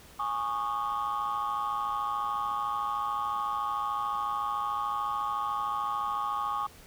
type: chord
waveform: sine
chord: Ab suspended fourth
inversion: none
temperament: equal with one note detuned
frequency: 830.6 / 1108.7 / 1222.4 Hz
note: Ab5 / Db6 / Eb6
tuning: 0 / 0 / -31 cents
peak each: -33 / -30 / -32 dBFS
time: 0.19-6.67 s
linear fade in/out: 10 ms
effects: tanh soft clip ceiling -24 dBFS + pink hiss -53 dBFS RMS until 6.86 s